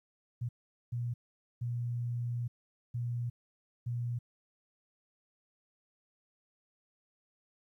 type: tone bursts at uneven times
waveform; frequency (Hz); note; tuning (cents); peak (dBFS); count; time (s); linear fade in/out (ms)
sine; 120; B2; -49; -32; 5; 0.41-0.49 / 0.92-1.14 / 1.61-2.48 / 2.94-3.3 / 3.86-4.19; 10
effects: 12-bit